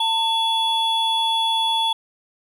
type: tone pair together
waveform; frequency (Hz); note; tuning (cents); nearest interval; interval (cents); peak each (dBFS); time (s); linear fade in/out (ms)
triangle; 899 / 3398; A5 / G#7; +37 / +39; octave + major seventh; 2302; -19; 0-1.93; 5
effects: none